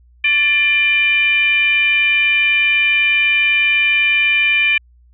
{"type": "tone with frequency modulation", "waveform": "sine", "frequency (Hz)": 2384, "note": "D7", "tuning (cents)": 25, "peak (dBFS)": -11, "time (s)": [0.24, 4.78], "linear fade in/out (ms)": 5, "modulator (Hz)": 622, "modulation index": 0.63, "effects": ["added 60 Hz sine -46 dBFS peak until 5.13 s"]}